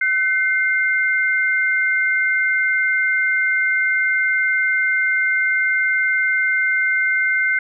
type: tone pair together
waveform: sine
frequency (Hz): 1520.6 / 2100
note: F#6 / C7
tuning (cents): +47 / +6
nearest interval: tritone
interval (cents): 559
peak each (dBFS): -18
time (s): 0.01-7.59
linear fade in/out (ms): 5
effects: none